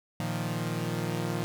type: chord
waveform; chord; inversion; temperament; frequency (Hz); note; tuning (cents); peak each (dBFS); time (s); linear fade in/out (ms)
sawtooth; Bb suspended fourth; none; equal; 116.54 / 155.56 / 174.61; Bb2 / Eb3 / F3; 0 / 0 / 0; -30; 0.2-1.44; 0
effects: none